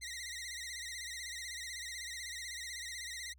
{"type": "tone with vibrato", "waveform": "15% pulse", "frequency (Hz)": 1975.5, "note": "B6", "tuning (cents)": 0, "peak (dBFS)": -35, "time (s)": [0.01, 3.34], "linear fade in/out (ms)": 20, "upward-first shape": "sine", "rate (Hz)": 16, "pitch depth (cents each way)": 110, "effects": ["added 64 Hz sine -59 dBFS peak until 3.38 s"]}